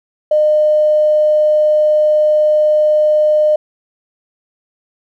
triangle tone with tanh clipping, 608 Hz, D#5, 40 cents flat, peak -8 dBFS, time 0.31-3.56 s, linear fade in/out 5 ms, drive 3 dB, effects none

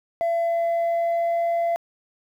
sine tone with pitch glide, 675 to 680.1 Hz, E5 to F5, +41 to -46 cents, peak -17 dBFS, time 0.21-1.76 s, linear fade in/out 0 ms, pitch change +13 cents, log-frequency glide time 0.46-1.47 s, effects tanh soft clip ceiling -19 dBFS + 9-bit

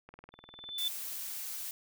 click train, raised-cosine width 0.5 ms, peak -35 dBFS, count 13, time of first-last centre 0.09-0.69 s, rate 20 Hz
sine tone with exponential growth, 3520 Hz, A7, in tune, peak -28 dBFS, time 0.32-0.88 s, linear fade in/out 2 ms, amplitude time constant 120 ms
blue noise, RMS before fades -40 dBFS, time 0.78-1.71 s, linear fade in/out 2 ms
effects none

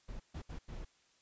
brown noise bursts at uneven times, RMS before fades -44 dBFS, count 4, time 0.08-0.2 / 0.34-0.42 / 0.49-0.59 / 0.68-0.85 s, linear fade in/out 10 ms, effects white hiss -70 dBFS RMS until 1.21 s + resampled to 16000 Hz

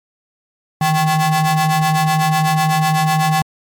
35% pulse ring-modulated tone, 310 Hz, D#4, 6 cents flat, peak -8 dBFS, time 0.81-3.42 s, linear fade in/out 2 ms, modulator 469 Hz, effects MP3 96 kbps

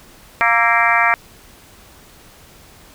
harmonic tone with a mistuned harmonic, 233.1 Hz, A#3, in tune, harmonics 3 / 4 / 5 / 6 / 7 / 8 / 9 / 10, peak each -20 / -20 / -20 / -20 / -20 / -20 / -20 / -20 dBFS, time 0.41-1.14 s, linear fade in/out 0 ms, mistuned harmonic 6, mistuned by -61 cents, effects pink hiss -45 dBFS RMS until 2.94 s

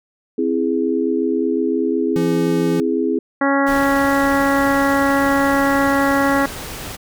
sine chord, C augmented, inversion none, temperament equal, 261.6 / 329.6 / 415.3 Hz, C4 / E4 / G#4, 0 / 0 / 0 cents, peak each -20 dBFS, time 0.38-3.19 s, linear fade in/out 5 ms
square tone, 169.8 Hz, F3, 48 cents flat, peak -21 dBFS, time 2.16-2.8 s, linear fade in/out 0 ms
harmonic tone, 277.2 Hz, C#4, in tune, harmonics 1 / 2 / 3 / 4 / 5 / 6 / 7, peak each -17 / -20 / -22 / -23 / -24 / -25 / -25 dBFS, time 3.41-6.46 s, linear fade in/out 5 ms
pink noise, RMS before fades -30 dBFS, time 3.66-6.97 s, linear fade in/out 20 ms
effects none

